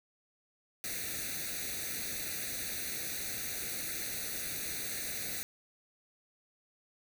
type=noise with comb filter; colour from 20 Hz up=white; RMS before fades=-38 dBFS; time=0.84-5.43 s; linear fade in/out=0 ms; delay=0.48 ms; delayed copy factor=+0.9; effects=none